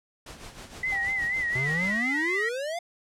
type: noise with tremolo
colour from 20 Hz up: pink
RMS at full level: -41 dBFS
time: 0.26-1.97 s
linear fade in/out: 5 ms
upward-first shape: sine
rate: 6.4 Hz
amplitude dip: 60%
type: tone with vibrato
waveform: sine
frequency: 1975.5 Hz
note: B6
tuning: in tune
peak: -25 dBFS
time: 0.83-2.49 s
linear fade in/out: 5 ms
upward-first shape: sine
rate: 4.2 Hz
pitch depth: 87 cents each way
type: tone with exponential decay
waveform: triangle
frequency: 790 Hz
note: G5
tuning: 13 cents sharp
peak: -32 dBFS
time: 0.92-1.94 s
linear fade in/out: 2 ms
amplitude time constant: 220 ms
type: exponential sweep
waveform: square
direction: up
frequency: 123.47 to 713 Hz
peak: -30 dBFS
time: 1.55-2.79 s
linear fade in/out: 5 ms
effects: low-pass 9000 Hz 12 dB/octave